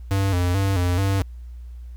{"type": "tone with vibrato", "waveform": "square", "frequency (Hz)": 93.2, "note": "F#2", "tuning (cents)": 13, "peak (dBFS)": -19, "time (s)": [0.11, 1.22], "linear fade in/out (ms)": 0, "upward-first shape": "square", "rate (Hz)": 2.3, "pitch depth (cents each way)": 82, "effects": ["added 60 Hz sine -34 dBFS peak until 1.96 s", "pink hiss -64 dBFS RMS until 1.96 s"]}